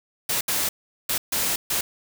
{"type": "noise bursts at uneven times", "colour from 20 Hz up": "white", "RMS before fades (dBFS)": -24, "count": 5, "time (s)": [[0.29, 0.41], [0.48, 0.69], [1.09, 1.18], [1.32, 1.56], [1.7, 1.81]], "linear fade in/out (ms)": 5, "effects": []}